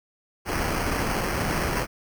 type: noise with sample-and-hold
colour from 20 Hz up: pink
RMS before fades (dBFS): -26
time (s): 0.45-1.87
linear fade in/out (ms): 50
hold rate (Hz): 3675
effects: none